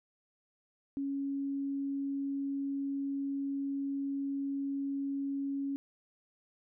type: tone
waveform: sine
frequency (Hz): 277.2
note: C#4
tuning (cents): 0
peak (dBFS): -32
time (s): 0.97-5.76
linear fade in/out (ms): 0
effects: none